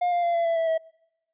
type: tone with pitch steps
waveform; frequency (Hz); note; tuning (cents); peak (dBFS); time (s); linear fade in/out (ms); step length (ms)
triangle; 710 / 699 / 688.2 / 677.5 / 667.1 / 656.7 / 646.6; F5 / F5 / F5 / E5 / E5 / E5 / E5; +28 / +1 / -26 / +47 / +20 / -7 / -34; -19; 0.01-0.78; 10; 110
effects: noise-tail reverb RT60 0.9 s tail -26 dB re dry + resampled to 8000 Hz